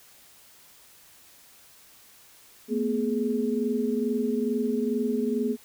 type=tone cluster; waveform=sine; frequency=226 / 248.3 / 419.9 Hz; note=A3 / B3 / G#4; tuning=+47 / +9 / +19 cents; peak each=-28 dBFS; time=2.68-5.57 s; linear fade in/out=50 ms; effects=white hiss -54 dBFS RMS until 5.64 s